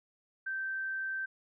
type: tone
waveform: sine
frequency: 1557 Hz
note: G6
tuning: 12 cents flat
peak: -33 dBFS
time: 0.46-1.26 s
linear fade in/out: 10 ms
effects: none